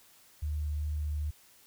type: tone with vibrato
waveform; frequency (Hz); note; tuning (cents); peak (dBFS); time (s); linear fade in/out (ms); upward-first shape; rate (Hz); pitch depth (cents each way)
sine; 75; D2; +37; -30; 0.42-1.31; 10; sine; 2.5; 8
effects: white hiss -60 dBFS RMS until 1.66 s